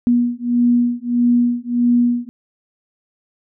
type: beating tone pair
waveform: sine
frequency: 240.4 / 242 Hz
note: B3 / B3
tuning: -46 / -35 cents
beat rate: 1.6 Hz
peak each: -16 dBFS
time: 0.07-2.29 s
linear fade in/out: 0 ms
effects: none